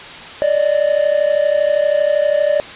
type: tone pair together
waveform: triangle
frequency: 576.4 / 609 Hz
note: D5 / D#5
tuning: -33 / -37 cents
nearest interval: minor second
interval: 96 cents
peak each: -13 dBFS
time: 0.42-2.6 s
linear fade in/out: 0 ms
effects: white hiss -32 dBFS RMS until 2.75 s + resampled to 8000 Hz